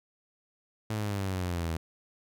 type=exponential sweep; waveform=sawtooth; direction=down; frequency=110 to 79.9 Hz; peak=-26 dBFS; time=0.9-1.77 s; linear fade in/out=5 ms; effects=none